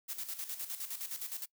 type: noise with tremolo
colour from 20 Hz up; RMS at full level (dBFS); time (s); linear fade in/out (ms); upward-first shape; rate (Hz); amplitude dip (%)
blue; -39; 0.08-1.46; 20; square; 9.7; 65
effects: noise-tail reverb RT60 0.1 s tail -23 dB re dry